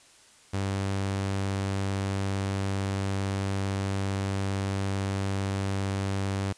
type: tone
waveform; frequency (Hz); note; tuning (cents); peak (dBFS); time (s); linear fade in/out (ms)
sawtooth; 97.7; G2; -5; -23; 0.53-6.53; 10
effects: white hiss -56 dBFS RMS until 6.57 s + resampled to 22050 Hz